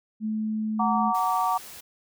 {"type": "tone", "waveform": "sine", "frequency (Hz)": 216.7, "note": "A3", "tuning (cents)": -26, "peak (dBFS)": -25, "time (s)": [0.2, 1.13], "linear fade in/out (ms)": 50}
{"type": "chord", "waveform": "sine", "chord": "Gb augmented", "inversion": "none", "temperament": "just", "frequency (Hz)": [740, 925, 1156.2], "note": ["Gb5", "Bb5", "D6"], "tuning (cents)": [0, -14, -27], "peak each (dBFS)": -26, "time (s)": [0.79, 1.58], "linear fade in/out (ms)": 10}
{"type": "noise", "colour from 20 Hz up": "white", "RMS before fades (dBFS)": -43, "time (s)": [1.14, 1.81], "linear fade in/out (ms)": 10}
{"effects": []}